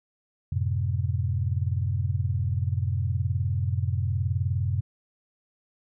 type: chord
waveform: sine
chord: F# diminished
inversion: none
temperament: equal with one note detuned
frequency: 91.01 / 110 / 130.81 Hz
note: F#2 / A2 / C3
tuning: -28 / 0 / 0 cents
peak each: -26 / -29 / -29 dBFS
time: 0.52-4.81 s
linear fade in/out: 5 ms
effects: none